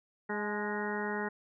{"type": "harmonic tone with a mistuned harmonic", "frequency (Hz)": 207.7, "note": "G#3", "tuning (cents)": 0, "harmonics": [1, 2, 3, 4, 5, 6, 7, 8, 9], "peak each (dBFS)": [-38, -37, -46, -40, -44, -50, -41, -46, -40], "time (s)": [0.29, 1.29], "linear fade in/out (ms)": 10, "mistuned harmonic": 4, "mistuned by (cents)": 36, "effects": []}